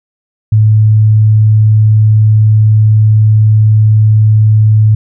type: tone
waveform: sine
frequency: 108 Hz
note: A2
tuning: 32 cents flat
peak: -3 dBFS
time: 0.52-4.95 s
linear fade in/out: 5 ms
effects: none